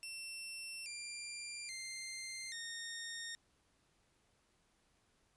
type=tone with pitch steps; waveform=15% pulse; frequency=2700 / 2378 / 2094 / 1844.2 Hz; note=E7 / D7 / C7 / A#6; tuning=+41 / +21 / +1 / -19 cents; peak=-37 dBFS; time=0.03-3.35 s; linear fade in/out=0 ms; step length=830 ms; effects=pink hiss -75 dBFS RMS until 5.36 s + resampled to 24000 Hz